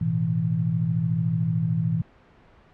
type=chord; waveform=sine; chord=A suspended second; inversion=none; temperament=equal with one note detuned; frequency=110 / 123.47 / 164.15 Hz; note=A2 / B2 / E3; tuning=0 / 0 / -7 cents; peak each=-28 / -27 / -23 dBFS; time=0.01-2.02 s; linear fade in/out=5 ms; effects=pink hiss -54 dBFS RMS until 2.73 s + low-pass 2000 Hz 12 dB/octave